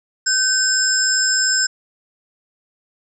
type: tone cluster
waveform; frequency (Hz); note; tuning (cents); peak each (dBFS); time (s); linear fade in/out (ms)
sine; 1537 / 5210 / 7400; G6 / E8 / A#8; -35 / -21 / -14; -19; 0.26-1.67; 10
effects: none